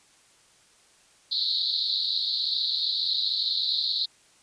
pink band-pass noise, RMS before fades -27 dBFS, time 1.31-4.06 s, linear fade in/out 10 ms, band 3800 to 4400 Hz, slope 96 dB/octave, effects white hiss -59 dBFS RMS until 4.42 s + resampled to 22050 Hz

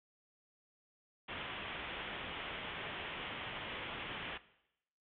white low-pass noise, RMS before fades -44 dBFS, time 1.28-4.38 s, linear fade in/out 10 ms, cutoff 3400 Hz, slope 96 dB/octave, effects noise-tail reverb RT60 0.8 s tail -17 dB re dry

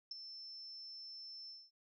sine tone with ADSR envelope, 5320 Hz, E8, 15 cents sharp, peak -39 dBFS, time 0.11-1.71 s, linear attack 4 ms, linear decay 18 ms, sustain -9 dB, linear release 220 ms, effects none

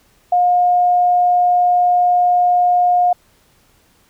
sine tone, 714 Hz, F5, 38 cents sharp, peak -10 dBFS, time 0.32-3.13 s, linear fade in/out 5 ms, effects pink hiss -55 dBFS RMS until 4.09 s

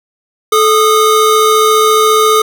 square tone pair together, 434.5 / 1229 Hz, A4 / D#6, -22 / -22 cents, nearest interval octave + tritone, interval 1800 cents, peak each -10 dBFS, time 0.52-2.42 s, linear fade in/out 5 ms, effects none

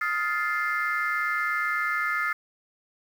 sine chord, F dominant seventh, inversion third, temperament just, 1257.2 / 1396.9 / 1746.1 / 2095 Hz, Eb6 / F6 / A6 / C7, +18 / 0 / -14 / +2 cents, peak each -29 dBFS, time 0.01-2.33 s, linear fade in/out 5 ms, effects tanh soft clip ceiling -17 dBFS + 8-bit

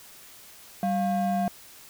triangle ring-modulated tone, 447.7 Hz, A4, 30 cents sharp, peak -18 dBFS, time 0.83-1.48 s, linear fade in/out 0 ms, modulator 254 Hz, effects white hiss -49 dBFS RMS until 1.89 s

